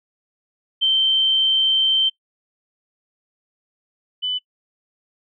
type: tone pair in turn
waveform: sine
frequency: 3116 / 3000 Hz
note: G7 / F#7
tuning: -11 / +23 cents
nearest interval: minor second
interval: 66 cents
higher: first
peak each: -14 / -20 dBFS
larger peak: first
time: 0.81-2.1 / 4.22-4.39 s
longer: first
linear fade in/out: 20 ms
effects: noise-tail reverb RT60 0.1 s tail -22 dB re dry